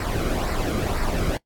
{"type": "noise with flanger", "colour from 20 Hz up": "brown", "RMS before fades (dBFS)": -24, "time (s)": [0, 1.37], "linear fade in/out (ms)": 2, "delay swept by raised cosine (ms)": [0.3, 1.15], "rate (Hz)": 2, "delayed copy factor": -0.6, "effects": ["noise-tail reverb RT60 0.1 s tail -20 dB re dry", "AAC 64 kbps"]}